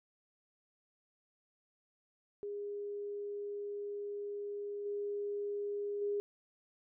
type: tone with level steps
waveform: sine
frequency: 408.7 Hz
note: G#4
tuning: 28 cents flat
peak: -38 / -35 / -32 dBFS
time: 2.43-6.2 s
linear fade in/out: 0 ms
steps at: 4.85 / 6.01 s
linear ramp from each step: 10 ms
effects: none